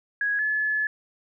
sine tone pair in turn, 1661.2 / 1717.8 Hz, G#6 / A6, 0 / -42 cents, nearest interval minor second, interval 58 cents, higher second, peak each -22 dBFS, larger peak neither, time 0.21-0.39 / 0.39-0.87 s, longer second, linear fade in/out 2 ms, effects none

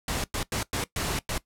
pink noise bursts at uneven times, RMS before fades -29 dBFS, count 6, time 0.08-0.24 / 0.34-0.43 / 0.52-0.63 / 0.73-0.84 / 0.96-1.19 / 1.29-1.38 s, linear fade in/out 2 ms, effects noise-tail reverb RT60 0.1 s tail -18 dB re dry + low-pass 12000 Hz 12 dB/octave

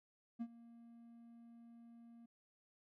triangle tone with ADSR envelope, 233.1 Hz, A#3, in tune, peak -36 dBFS, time 0.39-2.26 s, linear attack 24 ms, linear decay 56 ms, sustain -19 dB, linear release 7 ms, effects none

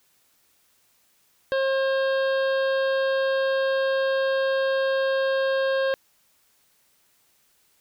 harmonic tone, 536 Hz, C5, 42 cents sharp, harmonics 1 / 2 / 3 / 5 / 6 / 7 / 8 / 9, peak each -21 / -34 / -29 / -42 / -40 / -41 / -44 / -49 dBFS, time 1.52-5.94 s, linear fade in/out 0 ms, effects white hiss -64 dBFS RMS until 7.8 s

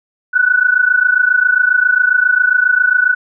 sine tone pair together, 1471 / 1498.4 Hz, F#6 / F#6, -11 / +21 cents, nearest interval unison, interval 32 cents, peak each -12 dBFS, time 0.33-3.15 s, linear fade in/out 20 ms, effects none

